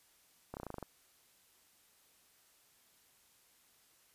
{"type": "slowing click train", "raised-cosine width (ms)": 1, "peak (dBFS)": -28, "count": 9, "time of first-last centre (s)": [0.54, 0.827], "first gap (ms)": 29, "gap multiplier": 1.06, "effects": ["white hiss -68 dBFS RMS until 4.14 s", "resampled to 32000 Hz"]}